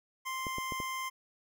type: tone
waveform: 25% pulse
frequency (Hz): 1046.5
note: C6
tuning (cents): 0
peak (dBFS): -31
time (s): 0.25-1.1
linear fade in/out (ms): 20
type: clicks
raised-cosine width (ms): 2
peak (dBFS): -26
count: 4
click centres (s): 0.468 / 0.584 / 0.722 / 0.802
effects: none